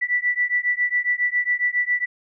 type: beating tone pair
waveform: sine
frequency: 1962 / 1969.3 Hz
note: B6 / B6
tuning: -12 / -5 cents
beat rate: 7.3 Hz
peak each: -22 dBFS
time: 0.01-2.06 s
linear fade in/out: 20 ms
effects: none